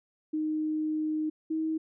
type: tone pair in turn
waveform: sine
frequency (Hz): 309.6 / 317.4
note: D#4 / D#4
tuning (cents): -9 / +35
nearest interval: unison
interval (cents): 44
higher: second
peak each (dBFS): -27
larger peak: neither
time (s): 0.33-1.3 / 1.5-1.78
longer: first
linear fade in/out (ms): 10
effects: none